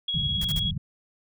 sine tone with tremolo, 3322 Hz, G#7, in tune, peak -24 dBFS, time 0.08-0.71 s, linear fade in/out 5 ms, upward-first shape sine, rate 19 Hz, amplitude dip 30%
white low-pass noise, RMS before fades -30 dBFS, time 0.14-0.78 s, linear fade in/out 5 ms, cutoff 200 Hz, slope 96 dB/octave
white noise bursts, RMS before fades -37 dBFS, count 3, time 0.41-0.596 s, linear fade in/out 5 ms, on 38 ms, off 36 ms
effects none

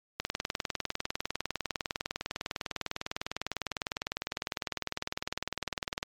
click train, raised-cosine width 0.2 ms, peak -14 dBFS, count 117, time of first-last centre 0.2-6.029 s, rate 19.9 Hz, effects MP3 96 kbps

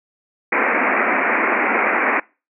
white band-pass noise, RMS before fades -18 dBFS, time 0.52-2.2 s, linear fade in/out 5 ms, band 210 to 2400 Hz, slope 96 dB/octave, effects noise-tail reverb RT60 0.3 s tail -23 dB re dry

